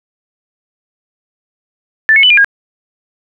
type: tone with pitch steps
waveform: sine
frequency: 1762 / 2193 / 2990 / 2406 / 1629 Hz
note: A6 / C#7 / F#7 / D7 / G#6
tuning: +2 / -19 / +17 / +41 / -34 cents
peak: -4 dBFS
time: 2.09-2.445 s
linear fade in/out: 0 ms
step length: 71 ms
effects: none